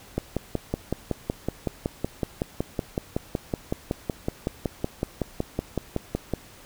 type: click train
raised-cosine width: 2 ms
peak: -11 dBFS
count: 34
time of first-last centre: 0.18-6.337 s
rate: 5.36 Hz
effects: pink hiss -49 dBFS RMS until 6.65 s